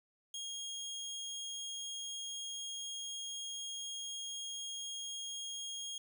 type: tone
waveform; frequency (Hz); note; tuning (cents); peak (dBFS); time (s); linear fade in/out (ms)
25% pulse; 3263; G#7; -31; -37; 0.34-5.98; 2
effects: none